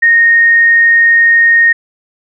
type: tone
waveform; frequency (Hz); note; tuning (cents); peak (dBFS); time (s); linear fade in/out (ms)
sine; 1854; A#6; -10; -4; 0.02-1.73; 10
effects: none